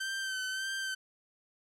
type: tone with vibrato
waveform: sawtooth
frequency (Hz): 1547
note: G6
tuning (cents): -23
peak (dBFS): -30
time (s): 0-0.95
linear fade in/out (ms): 10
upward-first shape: sine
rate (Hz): 1.7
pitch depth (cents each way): 32
type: noise with exponential growth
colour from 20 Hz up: violet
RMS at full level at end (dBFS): -43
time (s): 0.35-0.45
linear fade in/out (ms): 1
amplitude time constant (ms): 20
effects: low-pass 10000 Hz 12 dB/octave